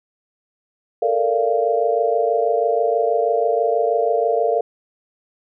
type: chord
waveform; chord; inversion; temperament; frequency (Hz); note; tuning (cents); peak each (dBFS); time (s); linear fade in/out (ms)
sine; Bb major seventh; third; equal with one note detuned; 440 / 466.2 / 587.3 / 690.4; A4 / Bb4 / D5 / F5; 0 / 0 / 0 / -20; -22 / -20 / -23 / -20; 1.02-4.61; 5
effects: none